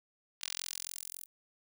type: tone with high-pass filter sweep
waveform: 10% pulse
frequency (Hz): 43.65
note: F1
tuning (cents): 0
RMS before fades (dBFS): -42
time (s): 0.41-1.26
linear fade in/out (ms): 10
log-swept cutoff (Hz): 3300 to 12000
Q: 0.99
effects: none